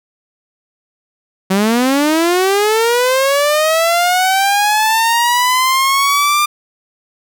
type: linear sweep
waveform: sawtooth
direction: up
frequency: 185.3 to 1201 Hz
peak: -7 dBFS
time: 1.5-6.46 s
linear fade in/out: 10 ms
effects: none